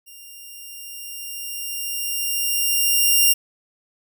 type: tone with level ramp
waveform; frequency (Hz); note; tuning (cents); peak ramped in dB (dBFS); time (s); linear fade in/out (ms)
5% pulse; 2794; F7; 0; -32 to -3; 0.06-3.34; 20
effects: none

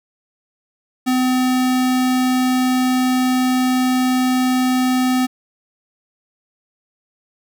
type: tone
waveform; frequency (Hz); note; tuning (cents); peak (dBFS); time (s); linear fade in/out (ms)
square; 254.9; C4; -45; -15; 1.06-5.27; 20
effects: none

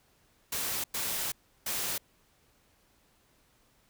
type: noise bursts at uneven times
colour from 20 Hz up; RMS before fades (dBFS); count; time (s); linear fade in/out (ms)
white; -33; 3; 0.52-0.84 / 0.94-1.32 / 1.66-1.98; 5
effects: pink hiss -67 dBFS RMS until 3.89 s

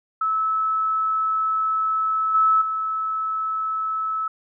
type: tone with level steps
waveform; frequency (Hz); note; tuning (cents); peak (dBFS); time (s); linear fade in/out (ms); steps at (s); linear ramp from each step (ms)
sine; 1302; E6; -22; -19 / -14 / -22; 0.21-4.28; 5; 2.34 / 2.61; 10
effects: none

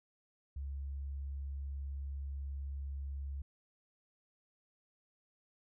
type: tone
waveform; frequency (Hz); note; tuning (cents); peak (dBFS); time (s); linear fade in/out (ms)
sine; 69.3; C#2; 0; -38; 0.56-3.42; 5
effects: none

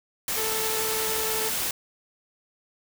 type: noise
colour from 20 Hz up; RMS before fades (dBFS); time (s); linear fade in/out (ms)
white; -28; 0.28-1.71; 2
type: tone with vibrato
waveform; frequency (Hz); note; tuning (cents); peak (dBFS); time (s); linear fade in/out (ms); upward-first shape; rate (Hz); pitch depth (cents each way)
sawtooth; 440; A4; 0; -26; 0.36-1.5; 20; triangle; 11; 11
effects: none

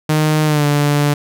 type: tone with pitch glide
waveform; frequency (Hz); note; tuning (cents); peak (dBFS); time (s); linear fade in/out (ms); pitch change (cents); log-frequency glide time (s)
sawtooth; 154 to 145.78; D#3 to D3; -17 to -12; -8; 0.09-1.14; 5; -95; 0.45-0.65
effects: none

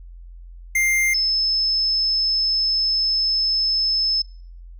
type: tone pair in turn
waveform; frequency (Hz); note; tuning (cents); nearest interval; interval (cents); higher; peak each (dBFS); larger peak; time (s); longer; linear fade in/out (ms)
square / sine; 2100 / 5228; C7 / E8; +6 / -15; octave + major third; 1579; second; -17; neither; 0.75-1.14 / 1.14-4.22; second; 5
effects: noise-tail reverb RT60 0.5 s tail -23 dB re dry + added 43 Hz sine -37 dBFS peak until 4.79 s

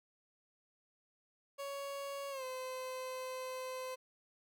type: tone with pitch glide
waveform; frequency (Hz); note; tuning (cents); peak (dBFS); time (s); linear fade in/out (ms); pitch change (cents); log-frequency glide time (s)
30% pulse; 558 to 514.7; C#5 to C5; +11 to -29; -38; 1.58-3.96; 20; -140; 2.3-2.44
effects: none

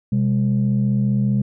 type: tone pair together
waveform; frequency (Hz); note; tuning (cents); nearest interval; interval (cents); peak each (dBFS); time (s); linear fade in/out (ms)
sine; 127.5 / 202.6; C3 / G#3; -44 / -43; minor sixth; 801; -17; 0.12-1.42; 5
effects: tanh soft clip ceiling -11 dBFS

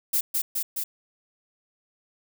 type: noise with echo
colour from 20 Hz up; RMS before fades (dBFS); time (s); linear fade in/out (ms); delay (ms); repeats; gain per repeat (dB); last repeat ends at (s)
violet; -23; 0.13-0.21; 10; 210; 3; -2; 0.84
effects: none

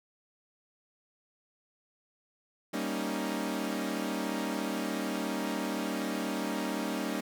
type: chord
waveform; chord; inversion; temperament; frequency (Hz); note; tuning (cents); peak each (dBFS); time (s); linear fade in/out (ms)
sawtooth; Eb dominant seventh; first; equal; 196 / 233.1 / 277.2 / 311.1; G3 / Bb3 / Db4 / Eb4; 0 / 0 / 0 / 0; -33; 2.73-7.21; 10
effects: none

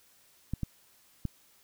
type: clicks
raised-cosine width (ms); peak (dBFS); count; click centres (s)
5; -19; 3; 0.536 / 0.633 / 1.253
effects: white hiss -63 dBFS RMS until 1.63 s

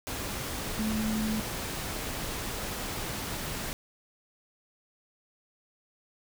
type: tone in noise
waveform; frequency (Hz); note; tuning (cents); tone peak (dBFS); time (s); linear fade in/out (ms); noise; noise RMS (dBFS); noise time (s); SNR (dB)
sine; 217.2; A3; -22; -28; 0.79-1.4; 0; pink; -35; 0.07-3.73; +4
effects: none

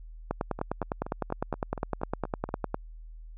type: two click trains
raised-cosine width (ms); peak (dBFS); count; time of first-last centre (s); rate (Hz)
1; -22 / -14; 9 / 25; 0.59-2.49 / 0.31-2.744; 4.21 / 9.86
effects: added 40 Hz sine -42 dBFS peak until 3.37 s

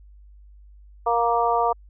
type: harmonic tone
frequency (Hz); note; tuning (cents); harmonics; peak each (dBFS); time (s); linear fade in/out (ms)
234.6; A#3; +11; 2 / 3 / 4 / 5; -25 / -22 / -23 / -25; 1.06-1.73; 10
effects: added 50 Hz sine -45 dBFS peak until 1.89 s

